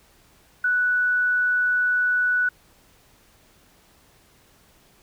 sine tone, 1480 Hz, F#6, in tune, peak -18 dBFS, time 0.64-2.49 s, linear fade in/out 5 ms, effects pink hiss -57 dBFS RMS until 5.02 s

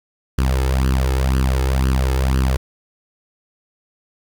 sawtooth tone with flanger, 65.41 Hz, C2, in tune, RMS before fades -17 dBFS, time 0.38-2.57 s, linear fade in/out 5 ms, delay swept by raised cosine 0.66 to 2.36 ms, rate 2 Hz, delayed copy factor +0.75, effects 8-bit

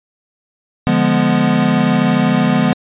square chord, D diminished seventh, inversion none, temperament equal, 146.83 / 174.61 / 207.7 / 246.9 Hz, D3 / F3 / Ab3 / Cb4, 0 / 0 / 0 / 0 cents, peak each -20 / -18 / -17 / -16 dBFS, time 0.87-2.73 s, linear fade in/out 0 ms, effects resampled to 8000 Hz

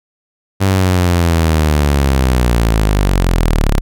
sawtooth linear sweep, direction down, 98 to 33.13 Hz, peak -6 dBFS, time 0.6-3.81 s, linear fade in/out 20 ms, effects none

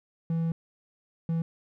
triangle tone bursts at uneven times, 164.81 Hz, E3, in tune, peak -23 dBFS, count 2, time 0.3-0.52 / 1.29-1.42 s, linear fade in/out 2 ms, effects none

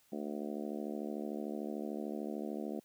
harmonic tone, 73.42 Hz, D2, in tune, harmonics 3 / 4 / 5 / 6 / 7 / 8 / 9 / 10, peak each -41 / -43 / -44 / -49 / -48 / -51 / -49 / -54 dBFS, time 0.12-2.8 s, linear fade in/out 5 ms, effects white hiss -69 dBFS RMS until 2.84 s

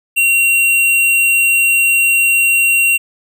square tone, 2747 Hz, F7, 29 cents flat, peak -10 dBFS, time 0.16-2.98 s, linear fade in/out 20 ms, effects none

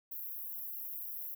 pink high-pass noise, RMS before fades -42 dBFS, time 0.11-1.35 s, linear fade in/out 10 ms, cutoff 12000 Hz, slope 96 dB/octave, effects none

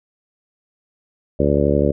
harmonic tone, 71.9 Hz, D2, 36 cents flat, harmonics 1 / 2 / 3 / 4 / 5 / 6 / 7 / 8, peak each -22 / -22 / -22 / -22 / -22 / -22 / -22 / -22 dBFS, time 1.39-1.92 s, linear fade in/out 10 ms, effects none

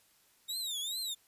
sawtooth tone with vibrato, 3717 Hz, A#7, 6 cents flat, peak -32 dBFS, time 0.48-1.15 s, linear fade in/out 20 ms, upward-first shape triangle, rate 2.4 Hz, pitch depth 220 cents each way, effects white hiss -67 dBFS RMS until 1.27 s + resampled to 32000 Hz

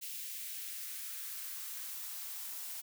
blue noise with high-pass filter sweep, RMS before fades -43 dBFS, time 0.01-2.82 s, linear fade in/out 20 ms, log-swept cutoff 2600 to 660 Hz, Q 1.5, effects none

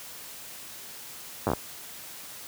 slowing click train, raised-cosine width 1 ms, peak -11 dBFS, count 6, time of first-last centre 1.47-1.534 s, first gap 9 ms, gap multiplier 1.18, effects white hiss -43 dBFS RMS until 2.47 s + high-pass 60 Hz 12 dB/octave

